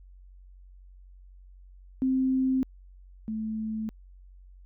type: tone pair in turn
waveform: sine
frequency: 261.6 / 218.6 Hz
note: C4 / A3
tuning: 0 / -11 cents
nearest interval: minor third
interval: 311 cents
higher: first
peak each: -22 / -29 dBFS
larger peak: first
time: 2.02-2.63 / 3.28-3.89 s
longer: neither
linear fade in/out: 0 ms
effects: added 46 Hz sine -48 dBFS peak until 4.65 s